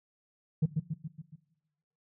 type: tone with echo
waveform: sine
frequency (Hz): 155.3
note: D#3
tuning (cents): -3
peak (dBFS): -19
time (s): 0.62-0.66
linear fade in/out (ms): 10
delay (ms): 140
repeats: 5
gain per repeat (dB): -5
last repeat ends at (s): 1.36
effects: noise-tail reverb RT60 1.0 s tail -18 dB re dry + tanh soft clip ceiling -21 dBFS